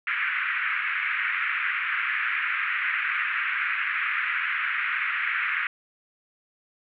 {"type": "band-pass noise", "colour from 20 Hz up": "white", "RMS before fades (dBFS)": -27, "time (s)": [0.07, 5.67], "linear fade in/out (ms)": 2, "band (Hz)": [1300, 2400], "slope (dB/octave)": 48, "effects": []}